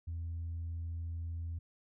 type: tone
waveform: sine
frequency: 83.5 Hz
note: E2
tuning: 23 cents sharp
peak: -35 dBFS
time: 0.07-1.59 s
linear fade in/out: 10 ms
effects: tanh soft clip ceiling -34 dBFS